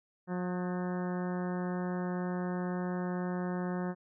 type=harmonic tone with a mistuned harmonic; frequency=179.8 Hz; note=F#3; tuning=49 cents flat; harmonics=1 / 2 / 3 / 4 / 5 / 6 / 7 / 8 / 9 / 10; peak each=-33 / -39 / -43 / -45 / -47 / -49 / -50 / -51 / -52 / -53 dBFS; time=0.27-3.95 s; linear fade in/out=50 ms; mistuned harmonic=8; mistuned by=+62 cents; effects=none